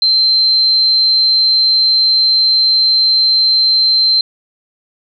sine tone, 4117 Hz, C8, 29 cents flat, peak -8 dBFS, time 0.02-4.21 s, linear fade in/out 2 ms, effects none

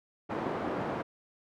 pink band-pass noise, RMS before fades -34 dBFS, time 0.29-1.03 s, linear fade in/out 20 ms, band 200 to 1100 Hz, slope 12 dB/octave, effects none

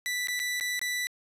sawtooth tone with dropouts, 1975.5 Hz, B6, in tune, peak -25 dBFS, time 0.06-1.07 s, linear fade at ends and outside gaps 0 ms, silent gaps 0.272-0.284 / 0.393-0.399 / 0.599-0.609 / 0.793-0.815 s, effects resampled to 32000 Hz

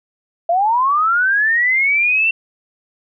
sine linear sweep, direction up, 659.3 to 2714 Hz, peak -12 dBFS, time 0.49-2.31 s, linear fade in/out 5 ms, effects none

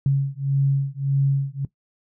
sine beating tone pair, 137.2 / 138.9 Hz, C#3 / C#3, -17 / +4 cents, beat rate 1.7 Hz, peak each -21 dBFS, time 0.06-1.65 s, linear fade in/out 2 ms, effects noise-tail reverb RT60 0.1 s tail -17 dB re dry

